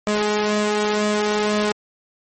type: tone with flanger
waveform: sawtooth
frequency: 210 Hz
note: G#3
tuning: 19 cents sharp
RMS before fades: -20 dBFS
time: 0.07-1.72 s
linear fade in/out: 2 ms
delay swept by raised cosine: 1.7 to 2.63 ms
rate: 2 Hz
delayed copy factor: +0.6
effects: MP3 32 kbps